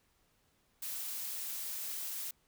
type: noise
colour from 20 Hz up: blue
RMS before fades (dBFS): -40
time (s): 0.82-2.31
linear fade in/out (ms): 5
effects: pink hiss -73 dBFS RMS until 2.47 s